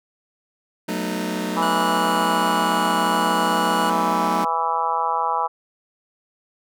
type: chord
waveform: sawtooth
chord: B dominant seventh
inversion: second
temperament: just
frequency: 185.21 / 222.2 / 246.9 / 308.7 Hz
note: F#3 / A3 / B3 / D#4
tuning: +2 / +17 / 0 / -14 cents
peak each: -24 / -24 / -29 / -25 dBFS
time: 0.88-4.45 s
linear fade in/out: 10 ms
type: harmonic tone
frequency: 164.81 Hz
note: E3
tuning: in tune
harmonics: 3 / 4 / 5 / 6 / 7 / 8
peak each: -32 / -32 / -24 / -23 / -26 / -29 dBFS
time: 1.56-5.48 s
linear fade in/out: 20 ms
type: tone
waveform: 25% pulse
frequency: 1460 Hz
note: F#6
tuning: 24 cents flat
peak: -23 dBFS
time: 1.62-3.9 s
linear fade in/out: 5 ms
effects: none